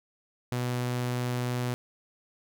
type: tone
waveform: sawtooth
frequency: 123.47 Hz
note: B2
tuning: in tune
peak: -24 dBFS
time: 0.52-1.74 s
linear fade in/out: 0 ms
effects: none